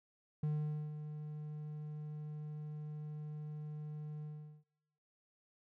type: tone with ADSR envelope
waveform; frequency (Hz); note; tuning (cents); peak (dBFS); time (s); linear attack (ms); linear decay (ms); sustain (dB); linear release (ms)
triangle; 151.1; D3; +50; -30; 0.43-4.64; 5; 480; -10; 410
effects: noise-tail reverb RT60 0.9 s tail -22 dB re dry